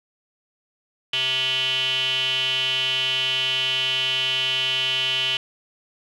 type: tone with band-pass filter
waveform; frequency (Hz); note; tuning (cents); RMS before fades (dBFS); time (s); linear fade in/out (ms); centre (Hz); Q
square; 130; C3; -11; -23; 1.13-5.37; 2; 3000; 10
effects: none